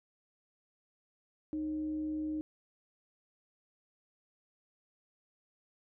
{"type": "tone with frequency modulation", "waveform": "sine", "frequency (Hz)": 307.9, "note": "D#4", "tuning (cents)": -18, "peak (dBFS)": -33, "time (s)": [1.53, 2.41], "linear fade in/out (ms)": 0, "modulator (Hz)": 240, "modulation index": 0.2, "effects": []}